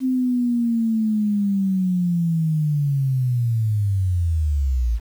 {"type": "linear sweep", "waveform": "sine", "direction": "down", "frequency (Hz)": [261.6, 53.9], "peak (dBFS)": -17, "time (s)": [0, 5], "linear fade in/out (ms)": 50, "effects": ["8-bit"]}